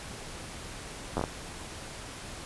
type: slowing click train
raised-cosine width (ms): 1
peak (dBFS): -15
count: 5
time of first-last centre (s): 1.17-1.239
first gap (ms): 10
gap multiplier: 1.38
effects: pink hiss -42 dBFS RMS until 2.45 s + resampled to 24000 Hz